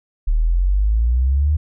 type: exponential sweep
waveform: sine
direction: up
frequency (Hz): 36.95 to 77.78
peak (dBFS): -13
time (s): 0.27-1.57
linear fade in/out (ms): 10
effects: none